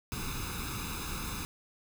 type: noise with comb filter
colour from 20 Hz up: pink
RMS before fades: -37 dBFS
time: 0.12-1.45 s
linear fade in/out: 0 ms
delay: 0.79 ms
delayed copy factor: +0.85
effects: none